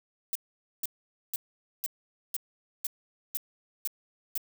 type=noise bursts; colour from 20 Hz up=violet; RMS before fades=-31 dBFS; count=9; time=0.33-4.377 s; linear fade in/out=0 ms; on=23 ms; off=480 ms; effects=none